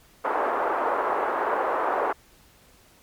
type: band-pass noise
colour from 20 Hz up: white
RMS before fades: -25 dBFS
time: 0.24-2.13 s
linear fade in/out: 10 ms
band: 380 to 1200 Hz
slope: 24 dB/octave
effects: pink hiss -56 dBFS RMS until 3.02 s + MP3 96 kbps